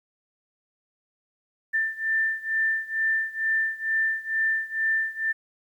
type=beating tone pair; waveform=sine; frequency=1781 / 1783.2 Hz; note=A6 / A6; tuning=+21 / +23 cents; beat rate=2.2 Hz; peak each=-25 / -27 dBFS; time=1.73-5.33 s; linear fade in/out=20 ms; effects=10-bit